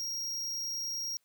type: tone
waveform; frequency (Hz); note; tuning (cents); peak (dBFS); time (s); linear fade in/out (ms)
square; 5610; F8; +7; -34; 0-1.17; 0
effects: white hiss -75 dBFS RMS until 1.24 s + high-pass 60 Hz 12 dB/octave